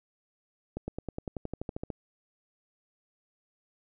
accelerating click train, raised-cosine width 2 ms, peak -21 dBFS, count 14, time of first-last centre 0.77-1.902 s, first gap 110 ms, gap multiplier 0.96, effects none

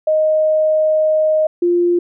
sine tone pair in turn, 622.3 / 349.3 Hz, D#5 / F4, 0 / 0 cents, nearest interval minor seventh, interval 1000 cents, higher first, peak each -11 dBFS, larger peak neither, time 0.07-1.47 / 1.62-1.99 s, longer first, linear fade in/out 5 ms, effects none

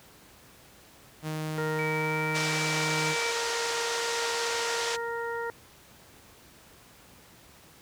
sawtooth tone, 155.56 Hz, D#3, in tune, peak -27 dBFS, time 1.22-3.16 s, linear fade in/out 50 ms
harmonic tone, 466.2 Hz, A#4, in tune, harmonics 1 / 2 / 3 / 4, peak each -33 / -36 / -38 / -39 dBFS, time 1.58-5.5 s, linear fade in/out 0 ms
sine tone with pitch glide, 2300 to 2319 Hz, D7 to D7, -37 to -22 cents, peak -32 dBFS, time 1.79-3.31 s, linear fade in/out 0 ms, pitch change +15 cents, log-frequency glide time 1.92-2.16 s
white band-pass noise, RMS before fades -33 dBFS, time 2.34-4.97 s, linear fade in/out 20 ms, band 390 to 6700 Hz, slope 24 dB/octave
effects pink hiss -54 dBFS RMS until 7.81 s + high-pass 60 Hz 12 dB/octave

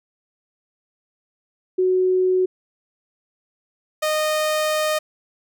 sine / sawtooth tone pair in turn, 370 / 616.2 Hz, F#4 / D#5, 0 / -17 cents, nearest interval major sixth, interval 883 cents, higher second, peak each -15 dBFS, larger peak neither, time 1.78-2.46 / 4.02-4.99 s, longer second, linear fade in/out 10 ms, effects none

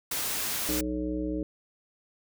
white noise, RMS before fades -31 dBFS, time 0.11-0.81 s, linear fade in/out 5 ms
harmonic tone, 61.74 Hz, B1, in tune, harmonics 1 / 3 / 5 / 7 / 9, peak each -36 / -39 / -30 / -38 / -39 dBFS, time 0.69-1.43 s, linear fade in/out 0 ms
effects none

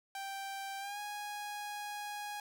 sawtooth tone with pitch glide, 784 to 827.7 Hz, G5 to G#5, 0 to -6 cents, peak -36 dBFS, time 0.15-2.4 s, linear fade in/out 2 ms, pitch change +94 cents, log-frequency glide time 0.79-0.99 s, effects none

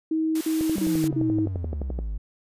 sine tone bursts, 318 Hz, D#4, 38 cents sharp, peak -21 dBFS, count 4, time 0.11-1.46 s, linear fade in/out 5 ms, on 300 ms, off 50 ms
white high-pass noise, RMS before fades -37 dBFS, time 0.35-1.08 s, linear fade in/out 5 ms, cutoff 380 Hz, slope 12 dB/octave
click train, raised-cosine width 2 ms, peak -18 dBFS, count 17, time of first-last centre 0.61-1.989 s, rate 11.6 Hz
triangle exponential sweep, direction down, 203.1 to 48.27 Hz, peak -25 dBFS, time 0.75-2.18 s, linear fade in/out 10 ms
effects resampled to 32000 Hz

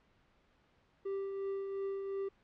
triangle tone with tremolo, 392 Hz, G4, in tune, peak -32 dBFS, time 1.05-2.29 s, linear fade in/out 10 ms, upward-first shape triangle, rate 2.8 Hz, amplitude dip 40%, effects pink hiss -70 dBFS RMS until 2.43 s + low-pass 3000 Hz 12 dB/octave

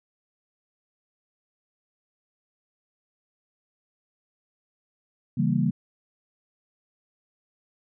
sine chord, C# diminished seventh, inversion none, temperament equal, 138.59 / 164.81 / 196 / 233.1 Hz, C#3 / E3 / G3 / Bb3, 0 / 0 / 0 / 0 cents, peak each -26 dBFS, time 5.37-5.71 s, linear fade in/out 10 ms, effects none

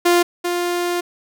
sawtooth tone pair in turn, 349.2 / 351 Hz, F4 / F4, 0 / +9 cents, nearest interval unison, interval 9 cents, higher second, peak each -8 / -15 dBFS, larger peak first, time 0.05-0.23 / 0.44-1.01 s, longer second, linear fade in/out 10 ms, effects none

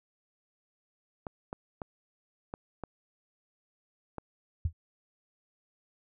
clicks, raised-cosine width 1 ms, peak -23 dBFS, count 6, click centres 1.268 / 1.529 / 1.818 / 2.539 / 2.837 / 4.183 s
sine tone with exponential decay, 82.41 Hz, E2, in tune, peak -23 dBFS, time 4.65-4.73 s, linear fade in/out 5 ms, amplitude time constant 16 ms
effects none

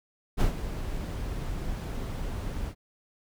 brown noise with ADSR envelope, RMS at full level -22 dBFS, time 0.37-2.75 s, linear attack 40 ms, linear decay 110 ms, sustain -11 dB, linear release 72 ms, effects none

